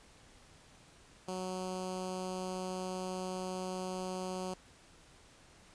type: tone with notch filter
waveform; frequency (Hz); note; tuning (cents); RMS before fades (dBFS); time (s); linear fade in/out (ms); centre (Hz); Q
10% pulse; 185; F#3; 0; -39; 1.28-4.54; 2; 1900; 0.68
effects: pink hiss -60 dBFS RMS until 5.74 s + resampled to 22050 Hz